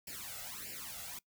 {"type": "noise with flanger", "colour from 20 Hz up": "white", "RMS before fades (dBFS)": -45, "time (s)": [0.07, 1.19], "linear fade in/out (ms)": 5, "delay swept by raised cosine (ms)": [0.4, 1.5], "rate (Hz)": 1.6, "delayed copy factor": 0.95, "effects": ["noise-tail reverb RT60 0.1 s tail -21 dB re dry"]}